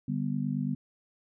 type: chord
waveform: sine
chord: G major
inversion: second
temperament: just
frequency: 147 / 196 / 245 Hz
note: D3 / G3 / B3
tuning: +2 / 0 / -14 cents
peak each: -32 / -33 / -32 dBFS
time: 0.08-0.75 s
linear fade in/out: 5 ms
effects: none